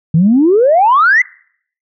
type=exponential sweep; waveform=sine; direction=up; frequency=152.3 to 2080 Hz; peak=-5 dBFS; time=0.14-1.22 s; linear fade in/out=5 ms; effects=noise-tail reverb RT60 0.6 s tail -24 dB re dry + tanh soft clip ceiling -1 dBFS